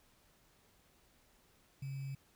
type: tone with sample-and-hold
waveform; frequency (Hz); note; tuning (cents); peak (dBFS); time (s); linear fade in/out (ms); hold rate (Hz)
sine; 136.1; C#3; -31; -39; 1.82-2.15; 5; 2450
effects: pink hiss -69 dBFS RMS until 2.35 s